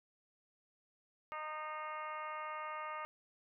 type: harmonic tone with a mistuned harmonic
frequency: 307.5 Hz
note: D#4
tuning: 20 cents flat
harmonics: 2 / 3 / 4 / 5 / 6 / 7 / 8 / 9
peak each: -49 / -47 / -43 / -56 / -54 / -51 / -61 / -57 dBFS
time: 1.32-3.05 s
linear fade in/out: 0 ms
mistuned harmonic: 5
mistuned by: +21 cents
effects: none